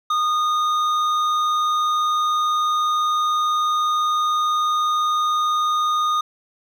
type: tone with hard clipping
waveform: sine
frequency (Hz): 1229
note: D#6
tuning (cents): -22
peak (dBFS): -19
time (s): 0.1-6.21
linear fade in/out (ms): 5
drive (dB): 8
effects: none